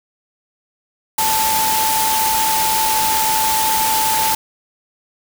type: tone in noise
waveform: sine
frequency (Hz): 880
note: A5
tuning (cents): 0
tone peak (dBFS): -17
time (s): 1.18-4.35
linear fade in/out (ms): 5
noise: white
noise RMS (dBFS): -19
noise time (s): 1.18-4.35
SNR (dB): -1
effects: none